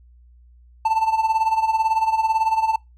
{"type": "tone with tremolo", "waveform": "triangle", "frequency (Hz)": 886, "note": "A5", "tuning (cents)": 12, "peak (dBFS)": -12, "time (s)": [0.85, 2.76], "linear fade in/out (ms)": 5, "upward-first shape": "sine", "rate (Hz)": 18, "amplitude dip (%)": 75, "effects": ["noise-tail reverb RT60 0.2 s tail -25 dB re dry", "added 60 Hz sine -47 dBFS peak until 2.97 s"]}